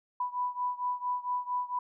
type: beating tone pair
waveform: sine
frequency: 987.8 / 992.2 Hz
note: B5 / B5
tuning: 0 / +8 cents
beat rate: 4.4 Hz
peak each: -32 / -34 dBFS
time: 0.2-1.79 s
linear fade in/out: 5 ms
effects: none